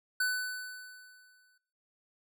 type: tone with exponential decay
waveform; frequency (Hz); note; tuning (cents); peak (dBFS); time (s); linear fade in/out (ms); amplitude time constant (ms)
square; 1500; F#6; +23; -27; 0.2-1.58; 5; 300
effects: noise-tail reverb RT60 0.8 s tail -26 dB re dry